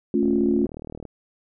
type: chord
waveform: sine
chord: A augmented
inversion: none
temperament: equal with one note detuned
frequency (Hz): 220 / 277.2 / 352.5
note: A3 / C#4 / E#4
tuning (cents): 0 / 0 / +16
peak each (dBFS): -22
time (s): 0.14-0.66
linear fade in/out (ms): 2
type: click train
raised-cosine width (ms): 2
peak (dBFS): -23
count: 33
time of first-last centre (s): 0.23-1.053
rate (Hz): 38.9
effects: none